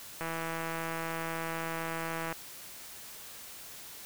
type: click train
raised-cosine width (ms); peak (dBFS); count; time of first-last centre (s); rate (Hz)
0.5; -21; 348; 0.21-2.326; 164
effects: white hiss -47 dBFS RMS until 4.05 s